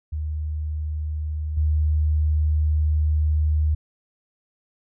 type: tone with level steps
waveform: sine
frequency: 76.5 Hz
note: D#2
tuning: 29 cents flat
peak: -24 / -17 dBFS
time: 0.12-3.75 s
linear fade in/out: 10 ms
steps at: 1.57 s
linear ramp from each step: 5 ms
effects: none